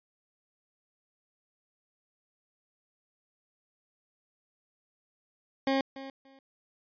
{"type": "tone with echo", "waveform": "20% pulse", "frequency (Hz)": 270, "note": "C#4", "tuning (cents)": -45, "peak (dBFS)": -20, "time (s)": [5.67, 5.81], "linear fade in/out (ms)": 2, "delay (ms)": 290, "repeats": 2, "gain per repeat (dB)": -15, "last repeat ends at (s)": 6.39, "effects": ["resampled to 11025 Hz"]}